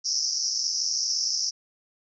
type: band-pass noise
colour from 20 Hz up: white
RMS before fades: -27 dBFS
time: 0.04-1.51 s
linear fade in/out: 20 ms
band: 5100 to 5800 Hz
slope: 96 dB/octave
effects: none